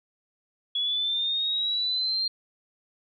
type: linear sweep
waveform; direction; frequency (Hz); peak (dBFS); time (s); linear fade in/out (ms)
sine; up; 3365 to 4205; -24; 0.75-2.28; 5
effects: none